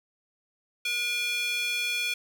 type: tone with high-pass filter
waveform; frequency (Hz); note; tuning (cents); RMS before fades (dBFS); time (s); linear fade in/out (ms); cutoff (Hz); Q
square; 481.8; B4; -43; -29; 0.85-2.14; 5; 2700; 6
effects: none